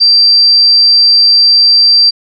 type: tone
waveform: sine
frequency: 4699 Hz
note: D8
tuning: in tune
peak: -3 dBFS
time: 0-2.11 s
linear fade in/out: 20 ms
effects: none